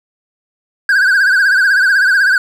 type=tone with vibrato; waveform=triangle; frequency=1557 Hz; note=G6; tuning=12 cents flat; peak=-6 dBFS; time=0.89-2.38 s; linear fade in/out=2 ms; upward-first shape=triangle; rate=16 Hz; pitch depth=120 cents each way; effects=none